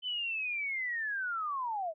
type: linear sweep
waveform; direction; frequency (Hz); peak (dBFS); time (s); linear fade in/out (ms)
sine; down; 3058 to 610; -32; 0.02-1.94; 50
effects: none